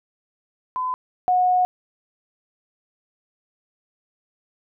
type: tone pair in turn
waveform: sine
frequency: 1014 / 729.3 Hz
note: B5 / F#5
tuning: +45 / -25 cents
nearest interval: tritone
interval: 570 cents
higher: first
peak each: -22 / -15 dBFS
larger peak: second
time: 0.76-0.94 / 1.28-1.65 s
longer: second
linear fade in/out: 0 ms
effects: none